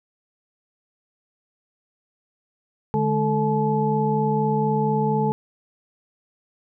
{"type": "tone cluster", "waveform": "sine", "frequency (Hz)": [147.4, 211.6, 438.7, 860], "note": ["D3", "G#3", "A4", "A5"], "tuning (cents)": [7, 33, -5, -40], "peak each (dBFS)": -24, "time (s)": [2.94, 5.32], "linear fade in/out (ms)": 0, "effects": []}